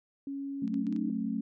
sine tone with pitch glide, 277.2 to 302.3 Hz, C#4 to D#4, 0 to -50 cents, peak -34 dBFS, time 0.27-1.1 s, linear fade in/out 2 ms, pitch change +150 cents, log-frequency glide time 0.83-0.93 s
sine chord, F# minor, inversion none, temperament equal with one note detuned, 185 / 220 / 271 Hz, F#3 / A3 / C#4, 0 / 0 / -39 cents, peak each -37 / -32 / -35 dBFS, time 0.62-1.41 s, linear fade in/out 5 ms
clicks, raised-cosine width 0.2 ms, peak -36 dBFS, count 5, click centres 0.678 / 0.742 / 0.868 / 0.926 / 0.963 s
effects none

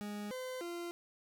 40% pulse tone with pitch steps, 207 / 512 / 345.1 Hz, G#3 / C5 / F4, -5 / -38 / -21 cents, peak -39 dBFS, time 0.01-0.91 s, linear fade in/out 0 ms, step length 300 ms, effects none

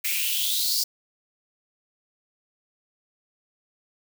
blue noise with high-pass filter sweep, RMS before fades -25 dBFS, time 0.04-0.84 s, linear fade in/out 10 ms, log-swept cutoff 2200 to 5000 Hz, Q 6.5, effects none

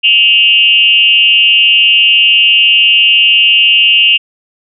sine tone with frequency modulation, 2794 Hz, F7, in tune, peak -4 dBFS, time 0.03-4.18 s, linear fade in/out 20 ms, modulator 228 Hz, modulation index 0.84, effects none

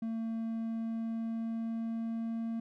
triangle tone with pitch glide, 225.8 to 227.9 Hz, A3 to A#3, +45 to -39 cents, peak -31 dBFS, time 0.02-2.6 s, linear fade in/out 5 ms, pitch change +16 cents, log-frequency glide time 0.19-2.47 s, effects none

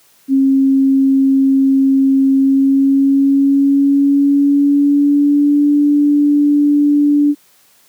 sine tone with pitch glide, 270 to 291.1 Hz, C#4 to D4, -45 to -15 cents, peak -8 dBFS, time 0.28-7.35 s, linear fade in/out 50 ms, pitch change +130 cents, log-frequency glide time 2.35-5.7 s, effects white hiss -51 dBFS RMS until 7.88 s + high-pass 100 Hz 12 dB/octave

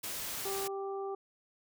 white noise, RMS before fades -39 dBFS, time 0.03-0.68 s, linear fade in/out 10 ms
harmonic tone, 392 Hz, G4, in tune, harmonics 1 / 2 / 3, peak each -36 / -42 / -46 dBFS, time 0.45-1.15 s, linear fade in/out 5 ms
effects none

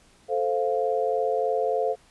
sine chord, F major, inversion first, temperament equal, 440 / 523.3 / 698.5 Hz, A4 / C5 / F5, 0 / 0 / 0 cents, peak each -26 / -26 / -27 dBFS, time 0.28-1.96 s, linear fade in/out 50 ms, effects pink hiss -58 dBFS RMS until 2.1 s + resampled to 24000 Hz

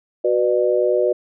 sine chord, B minor, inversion second, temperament equal with one note detuned, 370 / 493.9 / 602.4 Hz, F#4 / B4 / D5, 0 / 0 / +44 cents, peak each -19 dBFS, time 0.24-1.13 s, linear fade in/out 10 ms, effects none

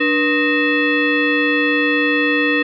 sine tone with frequency modulation, 1071 Hz, C6, 40 cents sharp, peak -13 dBFS, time 0-2.63 s, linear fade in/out 10 ms, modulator 777 Hz, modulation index 2.2, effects none

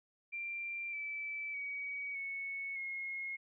sine tone with pitch steps, 2368 / 2314 / 2261 / 2209 / 2159 Hz, D7 / D7 / C#7 / C#7 / C#7, +14 / -26 / +34 / -7 / -46 cents, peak -38 dBFS, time 0.32-3.37 s, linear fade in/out 20 ms, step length 610 ms, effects none

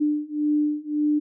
sine beating tone pair, 297.5 / 299.3 Hz, D4 / D4, +22 / +33 cents, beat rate 1.8 Hz, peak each -24 / -23 dBFS, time 0-1.2 s, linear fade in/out 20 ms, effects none

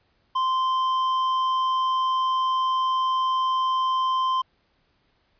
sine tone with hard clipping, 1040 Hz, C6, 11 cents flat, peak -22 dBFS, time 0.35-4.42 s, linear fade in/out 10 ms, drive 6 dB, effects pink hiss -67 dBFS RMS until 5.39 s + resampled to 11025 Hz

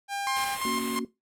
sawtooth tone, 800 Hz, G5, 35 cents sharp, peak -26 dBFS, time 0.08-0.58 s, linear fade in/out 50 ms
sawtooth tone with tremolo, 1061 Hz, C6, 24 cents sharp, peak -24 dBFS, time 0.27-0.99 s, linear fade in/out 0 ms, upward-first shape square, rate 2.9 Hz, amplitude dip 55%
white band-stop noise, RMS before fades -36 dBFS, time 0.36-0.99 s, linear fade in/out 5 ms, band 3800 to 7500 Hz, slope 48 dB/octave
sine chord, F# major, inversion first, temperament equal, 233.1 / 277.2 / 370 Hz, A#3 / C#4 / F#4, 0 / 0 / 0 cents, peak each -31 / -35 / -34 dBFS, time 0.65-1.05 s, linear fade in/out 2 ms
effects noise-tail reverb RT60 0.2 s tail -17 dB re dry + low-pass 12000 Hz 12 dB/octave

